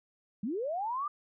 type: linear sweep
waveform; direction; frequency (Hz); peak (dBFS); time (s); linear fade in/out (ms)
sine; up; 185 to 1219; -31; 0.43-1.08; 5
effects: none